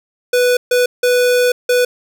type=tone bursts at uneven times; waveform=square; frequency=493.9 Hz; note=B4; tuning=in tune; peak=-11 dBFS; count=4; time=0.33-0.57 / 0.71-0.86 / 1.03-1.52 / 1.69-1.85 s; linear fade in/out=5 ms; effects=none